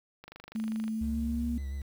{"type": "click train", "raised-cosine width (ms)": 0.3, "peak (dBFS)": -30, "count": 17, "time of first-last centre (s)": [0.24, 0.88], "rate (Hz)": 25}
{"type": "tone with pitch glide", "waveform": "sine", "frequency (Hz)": [219.9, 237], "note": ["A3", "A#3"], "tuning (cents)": [-1, 29], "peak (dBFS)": -30, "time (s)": [0.55, 1.58], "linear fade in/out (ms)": 5, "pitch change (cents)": 130, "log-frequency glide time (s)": [0.94, 1.45]}
{"type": "tone with vibrato", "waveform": "triangle", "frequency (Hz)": 68.5, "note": "C#2", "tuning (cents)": -20, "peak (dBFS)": -31, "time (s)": [1.01, 1.82], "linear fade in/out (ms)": 5, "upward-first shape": "sine", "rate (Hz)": 7.1, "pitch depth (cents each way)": 32}
{"effects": ["9-bit"]}